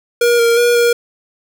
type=tone with pitch steps; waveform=square; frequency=475.8 / 466.3 / 479.2 / 474.1 Hz; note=A#4 / A#4 / A#4 / A#4; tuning=+35 / +1 / +48 / +29 cents; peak=-10 dBFS; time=0.21-0.93 s; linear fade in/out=5 ms; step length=180 ms; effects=none